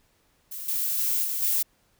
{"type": "noise with level steps", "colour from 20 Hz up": "violet", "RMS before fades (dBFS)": [-36, -27, -25, -29, -24], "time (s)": [0.51, 1.63], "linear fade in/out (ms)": 10, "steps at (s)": [0.68, 0.98, 1.24, 1.42], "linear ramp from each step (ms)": 5, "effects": ["pink hiss -66 dBFS RMS until 1.99 s"]}